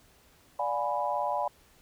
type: chord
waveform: sine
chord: D diminished seventh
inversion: none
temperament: equal with one note detuned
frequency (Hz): 587.3 / 713.1 / 830.6 / 987.8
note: D5 / F5 / Ab5 / Cb6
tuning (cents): 0 / +36 / 0 / 0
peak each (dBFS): -33 / -34 / -32 / -32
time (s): 0.59-1.48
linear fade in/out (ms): 5
effects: pink hiss -61 dBFS RMS until 1.81 s